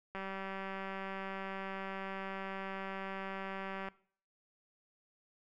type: click train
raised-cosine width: 0.5 ms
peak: -27 dBFS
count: 722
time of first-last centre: 0.15-3.886 s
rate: 193 Hz
effects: noise-tail reverb RT60 0.5 s tail -20 dB re dry